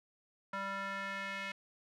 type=tone with band-pass filter sweep; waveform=square; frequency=196 Hz; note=G3; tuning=in tune; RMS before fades=-40 dBFS; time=0.53-1.52 s; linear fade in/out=5 ms; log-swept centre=1300 to 2200 Hz; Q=2.2; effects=none